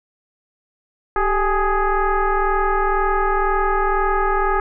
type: tone with frequency modulation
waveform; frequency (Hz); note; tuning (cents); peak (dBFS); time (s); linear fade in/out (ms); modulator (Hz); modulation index
sine; 432; A4; -32; -15; 1.16-4.6; 2; 411; 2.7
effects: none